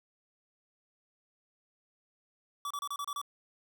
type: tone bursts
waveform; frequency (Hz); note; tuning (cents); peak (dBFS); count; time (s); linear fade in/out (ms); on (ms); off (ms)
square; 1150; D6; -37; -35; 7; 2.65-3.215; 2; 55; 30
effects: none